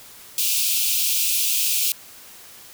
white high-pass noise, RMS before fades -21 dBFS, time 0.38-1.92 s, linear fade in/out 2 ms, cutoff 2400 Hz, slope 96 dB/octave, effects white hiss -44 dBFS RMS until 2.73 s

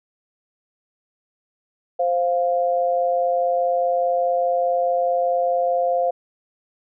sine tone pair together, 523.3 / 698.5 Hz, C5 / F5, 0 / 0 cents, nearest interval perfect fourth, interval 500 cents, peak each -20 dBFS, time 1.99-6.11 s, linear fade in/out 10 ms, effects none

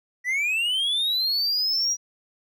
triangle linear sweep, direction up, 1925 to 5790 Hz, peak -20 dBFS, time 0.24-1.97 s, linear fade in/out 50 ms, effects none

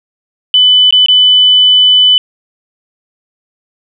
sine tone with dropouts, 3000 Hz, F#7, 23 cents sharp, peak -3 dBFS, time 0.54-2.18 s, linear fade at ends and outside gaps 1 ms, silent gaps 0.908-0.925 / 1.061-1.084 s, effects none

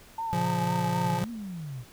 sine tone with vibrato, 885 Hz, A5, 10 cents sharp, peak -29 dBFS, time 0.18-1.19 s, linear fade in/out 5 ms, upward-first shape triangle, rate 4 Hz, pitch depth 70 cents each way
square chord, Bb minor, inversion none, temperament just, 116.54 / 139.85 / 174.81 Hz, Bb2 / Db3 / F3, 0 / +16 / +2 cents, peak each -34 / -34 / -29 dBFS, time 0.33-1.24 s, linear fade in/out 0 ms
sine exponential two-way sweep, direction up then down, 116.54 to 240 to 116.54 Hz, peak -34 dBFS, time 1.02-1.85 s, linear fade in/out 50 ms, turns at 1.3 s
effects pink hiss -53 dBFS RMS until 1.92 s

